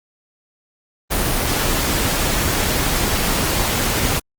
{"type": "noise with amplitude modulation", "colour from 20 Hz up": "pink", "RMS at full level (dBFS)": -17, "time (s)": [1.1, 4.2], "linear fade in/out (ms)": 20, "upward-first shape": "sine", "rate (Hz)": 220, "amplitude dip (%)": 40, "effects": ["Opus 24 kbps"]}